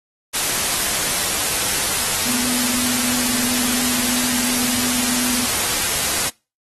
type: tone in noise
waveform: sine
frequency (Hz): 246.9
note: B3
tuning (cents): 0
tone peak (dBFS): -25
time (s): 2.25-5.46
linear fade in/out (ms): 20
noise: white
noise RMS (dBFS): -20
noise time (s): 0.33-6.3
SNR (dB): -8
effects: noise-tail reverb RT60 0.3 s tail -26 dB re dry + AAC 32 kbps